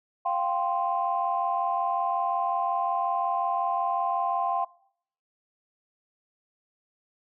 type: chord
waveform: sine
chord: F suspended second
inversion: none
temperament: equal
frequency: 698.5 / 784 / 1046.5 Hz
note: F5 / G5 / C6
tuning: 0 / 0 / 0 cents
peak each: -28 dBFS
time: 0.25-4.65 s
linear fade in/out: 10 ms
effects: noise-tail reverb RT60 0.6 s tail -21 dB re dry + tanh soft clip ceiling -14 dBFS